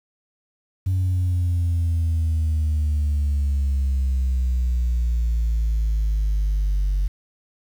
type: exponential sweep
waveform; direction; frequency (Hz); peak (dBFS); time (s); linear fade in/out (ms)
sine; down; 94 to 47.16; -16; 0.86-7.08; 10
effects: tanh soft clip ceiling -16 dBFS + 8-bit